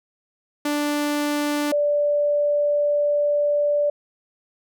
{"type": "tone pair in turn", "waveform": ["sawtooth", "sine"], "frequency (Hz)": [293.7, 584.7], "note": ["D4", "D5"], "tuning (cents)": [0, -8], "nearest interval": "octave", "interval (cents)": 1192, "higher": "second", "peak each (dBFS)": -17, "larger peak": "neither", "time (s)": [[0.65, 1.72], [1.72, 3.9]], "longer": "second", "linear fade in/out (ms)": 5, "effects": []}